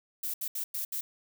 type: noise bursts at uneven times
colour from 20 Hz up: violet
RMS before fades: -34 dBFS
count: 5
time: 0.23-0.34 / 0.41-0.48 / 0.55-0.64 / 0.74-0.85 / 0.92-1.01 s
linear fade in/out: 5 ms
effects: none